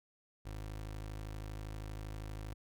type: tone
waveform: 25% pulse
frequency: 52.6 Hz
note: G#1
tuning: 23 cents sharp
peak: -38 dBFS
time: 0.45-2.54 s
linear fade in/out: 10 ms
effects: none